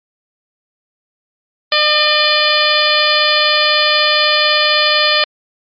harmonic tone with a mistuned harmonic, 604 Hz, D5, 48 cents sharp, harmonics 1 / 2 / 3 / 4 / 5 / 6 / 7 / 8, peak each -18 / -18 / -18 / -18 / -18 / -18 / -18 / -18 dBFS, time 1.72-5.24 s, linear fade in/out 2 ms, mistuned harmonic 6, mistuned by -66 cents, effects MP3 32 kbps

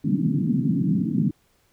pink band-pass noise, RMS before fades -22 dBFS, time 0.04-1.31 s, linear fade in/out 5 ms, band 140 to 280 Hz, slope 48 dB/octave, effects pink hiss -64 dBFS RMS until 1.72 s

